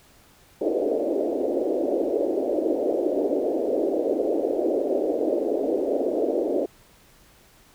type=band-pass noise; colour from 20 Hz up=pink; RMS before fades=-24 dBFS; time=0.61-6.66 s; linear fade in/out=5 ms; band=290 to 620 Hz; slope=48 dB/octave; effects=pink hiss -55 dBFS RMS until 7.74 s